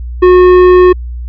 sine tone with tanh clipping, 363.4 Hz, F#4, 31 cents flat, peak -3 dBFS, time 0.22-0.93 s, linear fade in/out 10 ms, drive 12 dB, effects added 60 Hz sine -18 dBFS peak until 1.28 s

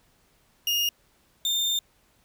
35% pulse tone pair in turn, 2842 / 3612 Hz, F7 / A7, +30 / +45 cents, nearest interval major third, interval 415 cents, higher second, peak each -21 dBFS, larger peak neither, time 0.67-0.89 / 1.45-1.79 s, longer second, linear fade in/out 2 ms, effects pink hiss -64 dBFS RMS until 2.24 s

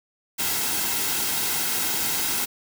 white noise with comb filter, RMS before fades -25 dBFS, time 0.38-2.46 s, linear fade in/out 20 ms, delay 1.7 ms, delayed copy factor -0.5, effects none

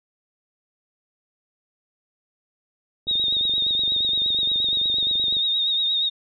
sine tone with vibrato, 3729 Hz, A#7, in tune, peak -19 dBFS, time 3.07-6.1 s, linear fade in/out 20 ms, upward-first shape triangle, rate 8.5 Hz, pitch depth 54 cents each way
click train, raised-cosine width 2 ms, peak -27 dBFS, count 55, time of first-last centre 3.07-5.368 s, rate 23.5 Hz
effects none

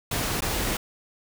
pink noise with dropouts, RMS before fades -27 dBFS, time 0.11-0.77 s, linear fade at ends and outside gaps 5 ms, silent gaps 0.407-0.42 s, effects none

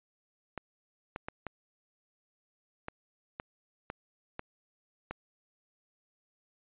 clicks, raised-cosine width 0.5 ms, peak -22 dBFS, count 9, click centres 0.577 / 1.161 / 1.285 / 1.467 / 2.884 / 3.399 / 3.901 / 4.394 / 5.11 s, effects resampled to 8000 Hz

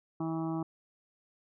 harmonic tone, 162.1 Hz, E3, 29 cents flat, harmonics 1 / 2 / 4 / 5 / 6 / 7 / 8, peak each -36 / -33 / -45 / -43 / -48 / -46 / -52 dBFS, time 0.2-0.63 s, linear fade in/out 5 ms, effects none

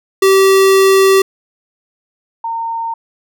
square / sine tone pair in turn, 386.3 / 915.6 Hz, G4 / A#5, -25 / -31 cents, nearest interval octave + minor third, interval 1494 cents, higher second, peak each -7 / -17 dBFS, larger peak first, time 0.22-1.22 / 2.44-2.94 s, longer first, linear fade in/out 5 ms, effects none

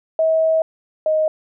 sine tone pair in turn, 642 / 624.4 Hz, E5 / D#5, -46 / +6 cents, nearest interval unison, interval 48 cents, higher first, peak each -13 / -14 dBFS, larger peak first, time 0.19-0.62 / 1.06-1.28 s, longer first, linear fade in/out 2 ms, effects none

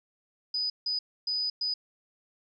sine tone bursts at uneven times, 4978 Hz, D#8, in tune, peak -27 dBFS, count 4, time 0.54-0.7 / 0.86-0.99 / 1.27-1.5 / 1.61-1.74 s, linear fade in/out 5 ms, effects none

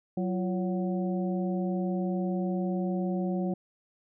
harmonic tone with a mistuned harmonic, 185.4 Hz, F#3, 4 cents sharp, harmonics 1 / 2 / 3 / 4, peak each -28 / -34 / -38 / -40 dBFS, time 0.17-3.54 s, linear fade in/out 5 ms, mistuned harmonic 2, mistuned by -110 cents, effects none

